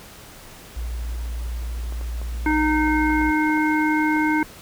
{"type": "tone", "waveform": "sine", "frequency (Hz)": 58.27, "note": "A#1", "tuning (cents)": 0, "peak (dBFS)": -25, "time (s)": [0.76, 3.31], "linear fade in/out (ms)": 10}
{"type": "clicks", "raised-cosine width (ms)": 1, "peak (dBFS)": -25, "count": 10, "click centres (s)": [1.924, 2.012, 2.216, 2.506, 2.876, 3.102, 3.215, 3.499, 3.576, 4.165]}
{"type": "harmonic tone", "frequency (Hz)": 307.3, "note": "D#4", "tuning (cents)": -21, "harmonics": [1, 3, 5, 7], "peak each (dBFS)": [-19, -24, -26, -27], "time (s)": [2.46, 4.43], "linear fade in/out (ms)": 2}
{"effects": ["pink hiss -43 dBFS RMS until 4.61 s"]}